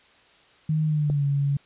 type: tone with pitch glide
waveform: sine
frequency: 155.56 to 141.01 Hz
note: D#3 to C#3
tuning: 0 to +30 cents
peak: -20 dBFS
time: 0.69-1.57 s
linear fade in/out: 5 ms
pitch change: -170 cents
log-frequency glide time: 0.85-1.25 s
type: click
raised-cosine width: 2 ms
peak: -19 dBFS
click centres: 1.1 s
effects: white hiss -56 dBFS RMS until 1.65 s + resampled to 8000 Hz